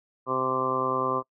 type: harmonic tone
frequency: 130 Hz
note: C3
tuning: 11 cents flat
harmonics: 1 / 2 / 3 / 4 / 5 / 6 / 7 / 8 / 9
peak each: -39 / -35 / -32 / -32 / -37 / -40 / -40 / -29 / -29 dBFS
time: 0.26-1.23 s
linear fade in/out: 50 ms
effects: noise-tail reverb RT60 0.1 s tail -23 dB re dry